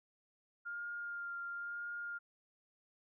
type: tone with vibrato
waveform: sine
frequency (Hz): 1405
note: F6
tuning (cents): +10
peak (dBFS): -40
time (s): 0.65-2.19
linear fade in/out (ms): 20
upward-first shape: sine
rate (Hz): 0.99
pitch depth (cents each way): 15
effects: none